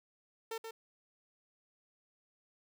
sawtooth tone with echo, 450 Hz, A4, 39 cents sharp, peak -34 dBFS, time 0.51-0.58 s, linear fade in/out 5 ms, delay 130 ms, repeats 1, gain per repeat -5 dB, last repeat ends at 0.71 s, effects none

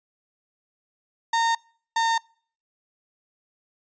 35% pulse tone pair in turn, 918 / 912.2 Hz, A#5 / A#5, -27 / -38 cents, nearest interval unison, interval 11 cents, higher first, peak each -18 dBFS, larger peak neither, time 1.33-1.55 / 1.96-2.18 s, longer neither, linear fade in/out 5 ms, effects noise-tail reverb RT60 0.5 s tail -26 dB re dry + resampled to 16000 Hz

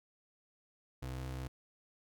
square ring-modulated tone, 96.9 Hz, G2, 20 cents flat, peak -37 dBFS, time 1.02-1.48 s, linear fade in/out 10 ms, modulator 32 Hz, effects none

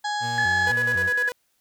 harmonic tone, 833 Hz, G#5, 5 cents sharp, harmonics 1 / 2 / 4 / 5 / 6 / 7 / 8 / 9 / 10, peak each -26 / -30 / -37 / -37 / -41 / -51 / -45 / -44 / -54 dBFS, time 0.04-0.72 s, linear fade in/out 10 ms
35% pulse tone with vibrato, 103.83 Hz, G#2, in tune, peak -30 dBFS, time 0.2-1.11 s, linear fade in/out 50 ms, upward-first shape square, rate 2 Hz, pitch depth 230 cents each way
sine tone with pitch glide, 1714 to 1674.9 Hz, A6 to G#6, -46 to +14 cents, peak -20 dBFS, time 0.38-1.29 s, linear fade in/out 2 ms, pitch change -40 cents, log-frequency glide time 0.56-0.96 s
sawtooth tone with tremolo, 493.9 Hz, B4, in tune, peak -26 dBFS, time 0.67-1.32 s, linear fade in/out 0 ms, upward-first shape square, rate 9.9 Hz, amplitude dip 80%
effects white hiss -69 dBFS RMS until 1.6 s

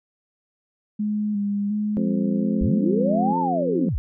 sine tone with vibrato, 206.5 Hz, G#3, 10 cents flat, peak -21 dBFS, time 0.99-3.33 s, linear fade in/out 10 ms, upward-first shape square, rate 1.4 Hz, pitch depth 31 cents each way
harmonic tone, 87.31 Hz, F2, in tune, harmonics 2 / 3 / 4 / 5 / 6, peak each -28 / -26 / -32 / -36 / -34 dBFS, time 1.97-3.89 s, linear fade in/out 0 ms
sine linear two-way sweep, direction up then down, 38.89 to 920 to 38.89 Hz, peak -21 dBFS, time 2.61-3.98 s, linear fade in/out 0 ms, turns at 3.39 s
effects none

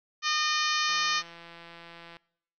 harmonic tone, 610 Hz, D#5, 34 cents flat, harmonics 2 / 3 / 4 / 5 / 6 / 7 / 8 / 9 / 10, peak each -30 / -32 / -33 / -34 / -35 / -35 / -36 / -37 / -37 dBFS, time 0.22-1.23 s, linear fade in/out 50 ms
click train, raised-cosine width 0.3 ms, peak -31 dBFS, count 217, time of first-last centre 0.89-2.168 s, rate 169 Hz
effects noise-tail reverb RT60 0.7 s tail -23 dB re dry

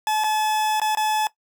40% pulse tone with dropouts, 860 Hz, A5, 40 cents flat, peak -19 dBFS, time 0.07-1.27 s, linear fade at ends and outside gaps 1 ms, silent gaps 0.238-0.242 / 0.799-0.816 / 0.95-0.972 s, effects noise-tail reverb RT60 0.1 s tail -17 dB re dry

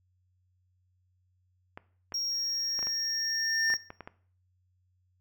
clicks, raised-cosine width 0.5 ms, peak -26 dBFS, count 10, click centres 1.775 / 2.122 / 2.791 / 2.828 / 2.87 / 3.702 / 3.739 / 3.904 / 4.007 / 4.075 s
triangle tone, 5588 Hz, F8, in tune, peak -28 dBFS, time 2.14-3.77 s, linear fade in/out 5 ms
triangle tone with exponential growth, 1800 Hz, A6, 39 cents sharp, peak -23 dBFS, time 2.31-3.74 s, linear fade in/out 2 ms, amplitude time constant 310 ms
effects noise-tail reverb RT60 0.5 s tail -18 dB re dry + added 91 Hz sine -68 dBFS peak until 5.2 s

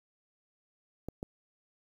clicks, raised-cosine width 2 ms, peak -24 dBFS, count 2, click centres 1.086 / 1.229 s, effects 9-bit

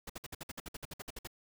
pink noise bursts, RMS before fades -43 dBFS, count 15, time 0.07-1.273 s, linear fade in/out 5 ms, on 27 ms, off 57 ms, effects none

